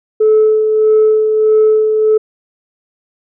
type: tone with tremolo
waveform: sine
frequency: 433 Hz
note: A4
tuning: 28 cents flat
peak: -4 dBFS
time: 0.2-2.18 s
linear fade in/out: 10 ms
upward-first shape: sine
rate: 1.6 Hz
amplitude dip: 45%
effects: tanh soft clip ceiling -3 dBFS